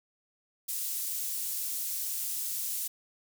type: high-pass noise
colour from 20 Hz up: pink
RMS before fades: -34 dBFS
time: 0.68-2.88 s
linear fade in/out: 10 ms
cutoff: 9200 Hz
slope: 12 dB/octave
effects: none